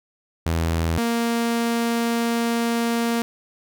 sawtooth tone pair in turn, 82.41 / 233.1 Hz, E2 / A#3, 0 / 0 cents, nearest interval octave + tritone, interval 1800 cents, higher second, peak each -16 / -16 dBFS, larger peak neither, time 0.46-0.98 / 0.98-3.22 s, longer second, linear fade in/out 0 ms, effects none

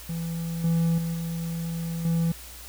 triangle tone with level steps, 166.3 Hz, E3, 16 cents sharp, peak -26 / -18 / -24 / -26 / -19 dBFS, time 0.09-2.32 s, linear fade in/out 5 ms, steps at 0.64 / 0.98 / 1.14 / 2.05 s, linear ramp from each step 2 ms, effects added 60 Hz sine -45 dBFS peak until 2.68 s + white hiss -44 dBFS RMS until 2.68 s

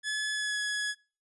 sawtooth tone with pitch glide, 1711 to 1685.5 Hz, A6 to G#6, -49 to +25 cents, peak -26 dBFS, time 0.03-0.95 s, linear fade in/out 50 ms, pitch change -26 cents, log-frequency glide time 0.32-0.58 s, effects noise-tail reverb RT60 0.4 s tail -26 dB re dry + resampled to 24000 Hz

